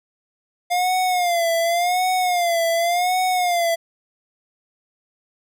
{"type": "tone with vibrato", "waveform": "square", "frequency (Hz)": 703, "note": "F5", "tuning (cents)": 11, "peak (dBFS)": -18, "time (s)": [0.7, 3.76], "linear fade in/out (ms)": 20, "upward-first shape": "sine", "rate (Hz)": 0.89, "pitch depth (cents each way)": 93, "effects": []}